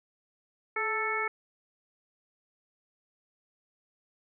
harmonic tone with a mistuned harmonic, 440.6 Hz, A4, 2 cents sharp, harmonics 1 / 2 / 3 / 4 / 5, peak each -36 / -37 / -33 / -36 / -32 dBFS, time 0.76-1.28 s, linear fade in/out 5 ms, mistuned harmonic 1, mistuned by -45 cents, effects none

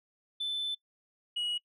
sine tone pair in turn, 3520 / 2908 Hz, A7 / F#7, 0 / -31 cents, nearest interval minor third, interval 331 cents, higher first, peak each -29 / -28 dBFS, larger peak second, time 0.4-0.75 / 1.36-1.58 s, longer first, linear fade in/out 10 ms, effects noise-tail reverb RT60 0.1 s tail -24 dB re dry + tanh soft clip ceiling -29 dBFS

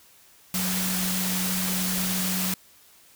sine tone in noise, 185 Hz, F#3, in tune, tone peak -28 dBFS, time 0.54-2.54 s, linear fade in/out 2 ms, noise white, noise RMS -28 dBFS, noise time 0.54-2.54 s, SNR -3 dB, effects white hiss -55 dBFS RMS until 3.15 s

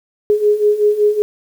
sine beating tone pair, 414.6 / 419.9 Hz, G#4 / G#4, -3 / +19 cents, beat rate 5.3 Hz, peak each -16 / -12 dBFS, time 0.3-1.22 s, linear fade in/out 0 ms, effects 7-bit

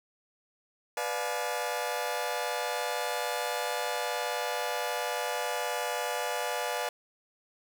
sawtooth chord, B diminished seventh, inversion none, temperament just, 493.9 / 592.7 / 711.2 / 853.4 Hz, B4 / D5 / F5 / Ab5, 0 / +16 / +31 / +47 cents, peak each -32 dBFS, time 0.97-6.89 s, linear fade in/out 2 ms, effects none

